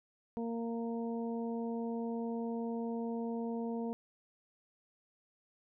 harmonic tone, 231.2 Hz, A#3, 14 cents flat, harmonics 1 / 2 / 3 / 4, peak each -36 / -40 / -47 / -49 dBFS, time 0.37-3.93 s, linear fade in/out 0 ms, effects none

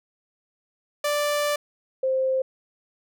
sawtooth / sine tone pair in turn, 587.3 / 524.5 Hz, D5 / C5, 0 / +4 cents, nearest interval major second, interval 196 cents, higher first, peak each -18 / -20 dBFS, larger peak first, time 1.04-1.56 / 2.03-2.42 s, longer first, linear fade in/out 5 ms, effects none

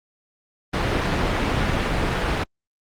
pink low-pass noise, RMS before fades -22 dBFS, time 0.73-2.44 s, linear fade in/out 10 ms, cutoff 3100 Hz, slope 12 dB/octave, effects Opus 32 kbps

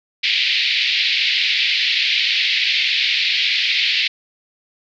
pink band-pass noise, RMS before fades -18 dBFS, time 0.23-4.08 s, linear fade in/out 10 ms, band 2100 to 4500 Hz, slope 48 dB/octave, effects none

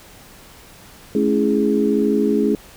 sine chord, A major seventh, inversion none, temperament equal with one note detuned, 215.1 / 277.2 / 329.6 / 415.3 Hz, A3 / C#4 / E4 / G#4, -39 / 0 / 0 / 0 cents, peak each -19 / -20 / -23 / -19 dBFS, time 1.15-2.55 s, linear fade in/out 2 ms, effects pink hiss -44 dBFS RMS until 2.76 s

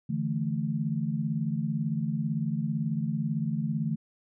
sine chord, D suspended second, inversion none, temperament equal, 146.83 / 164.81 / 220 Hz, D3 / E3 / A3, 0 / 0 / 0 cents, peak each -31 dBFS, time 0.09-3.96 s, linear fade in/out 10 ms, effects none

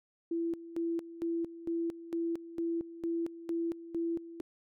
sine tone with tremolo, 334.8 Hz, E4, 27 cents sharp, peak -30 dBFS, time 0.31-4.41 s, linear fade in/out 5 ms, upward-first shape square, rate 2.2 Hz, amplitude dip 80%, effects none

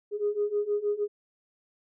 sine beating tone pair, 410 / 416.4 Hz, G#4 / G#4, -22 / +5 cents, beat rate 6.4 Hz, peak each -29 / -27 dBFS, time 0.11-1.08 s, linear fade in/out 50 ms, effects tanh soft clip ceiling -18 dBFS

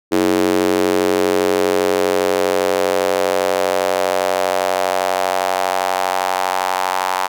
square tone with high-pass filter sweep, 46.25 Hz, F#1, in tune, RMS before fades -17 dBFS, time 0.11-7.28 s, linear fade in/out 20 ms, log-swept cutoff 340 to 890 Hz, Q 3.3, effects none

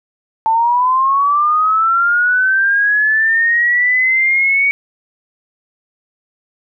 sine linear sweep, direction up, 880 to 2251 Hz, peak -10 dBFS, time 0.46-4.71 s, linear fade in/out 0 ms, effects none

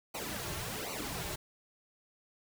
pink noise with flanger, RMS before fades -39 dBFS, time 0.14-1.36 s, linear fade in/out 10 ms, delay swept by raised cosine 0.58 to 4.18 ms, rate 1.3 Hz, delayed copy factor -0.8, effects none

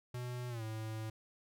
square tone with pitch glide, 123.47 to 110 Hz, B2 to A2, 0 to 0 cents, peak -40 dBFS, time 0.14-1.1 s, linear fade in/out 5 ms, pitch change -200 cents, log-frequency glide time 0.49-0.63 s, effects none

